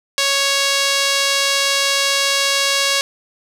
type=tone with band-pass filter; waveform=sawtooth; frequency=554.4 Hz; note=C#5; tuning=in tune; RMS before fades=-17 dBFS; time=0.18-3.01 s; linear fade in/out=0 ms; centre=4700 Hz; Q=1; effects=none